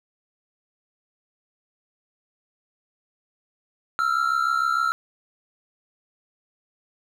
triangle tone pair together, 1318.5 / 1385.1 Hz, E6 / F6, 0 / -15 cents, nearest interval minor second, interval 85 cents, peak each -21 dBFS, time 3.99-4.92 s, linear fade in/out 0 ms, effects none

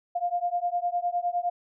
sine beating tone pair, 698.5 / 708.3 Hz, F5 / F5, 0 / +24 cents, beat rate 9.8 Hz, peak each -28 dBFS, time 0.15-1.5 s, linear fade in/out 10 ms, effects none

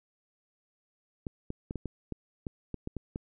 clicks, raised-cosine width 3 ms, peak -22 dBFS, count 11, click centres 1.268 / 1.504 / 1.709 / 1.757 / 1.857 / 2.123 / 2.468 / 2.743 / 2.874 / 2.967 / 3.159 s, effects none

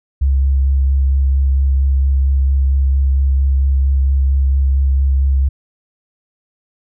sine tone with vibrato, 67.7 Hz, C#2, 40 cents flat, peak -10 dBFS, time 0.21-5.49 s, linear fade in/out 10 ms, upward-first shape sine, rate 4.4 Hz, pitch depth 16 cents each way, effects none

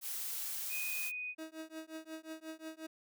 blue noise, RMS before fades -40 dBFS, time 0.01-1.12 s, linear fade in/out 50 ms
sine tone, 2489 Hz, D#7, in tune, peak -38 dBFS, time 0.69-1.35 s, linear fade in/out 50 ms
30% pulse tone with tremolo, 318.2 Hz, D#4, 39 cents sharp, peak -38 dBFS, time 1.38-2.87 s, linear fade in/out 10 ms, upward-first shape triangle, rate 5.6 Hz, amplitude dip 100%
effects none

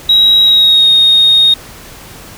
sine tone with pitch glide, 3836 to 3718 Hz, A#7 to A#7, +49 to -5 cents, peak -3 dBFS, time 0.09-1.54 s, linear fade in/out 5 ms, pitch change -54 cents, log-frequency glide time 0.44-0.89 s, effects tanh soft clip ceiling 0 dBFS + pink hiss -33 dBFS RMS until 2.37 s

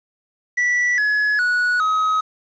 triangle tone with pitch steps, 1958 / 1694.7 / 1466.8 / 1269.6 Hz, B6 / G#6 / F#6 / D#6, -15 / +35 / -15 / +35 cents, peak -14 dBFS, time 0.57-2.21 s, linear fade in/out 10 ms, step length 410 ms, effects resampled to 16000 Hz + 8-bit

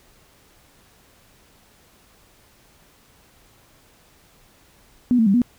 sine tone with pitch steps, 246.4 / 224.3 / 196 / 243 Hz, B3 / A3 / G3 / B3, -4 / +34 / 0 / -28 cents, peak -13 dBFS, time 5.11-5.418 s, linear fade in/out 0 ms, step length 77 ms, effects pink hiss -55 dBFS RMS until 5.58 s

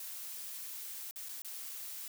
blue noise with dropouts, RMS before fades -44 dBFS, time 0-2.08 s, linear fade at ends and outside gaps 2 ms, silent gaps 1.111-1.159 / 1.287-1.291 / 1.42-1.447 s, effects none

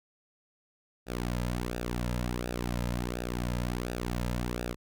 sawtooth tone with flanger, 60.4 Hz, B1, 38 cents flat, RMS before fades -33 dBFS, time 1.06-4.76 s, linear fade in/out 50 ms, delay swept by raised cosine 0.93 to 2.73 ms, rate 1.4 Hz, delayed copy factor -0.75, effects none

